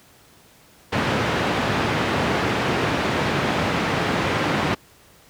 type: band-pass noise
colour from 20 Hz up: pink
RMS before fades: -22 dBFS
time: 0.92-4.75 s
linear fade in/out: 10 ms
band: 110 to 2700 Hz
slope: 12 dB/octave
effects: pink hiss -52 dBFS RMS until 5.29 s + high-pass 60 Hz 12 dB/octave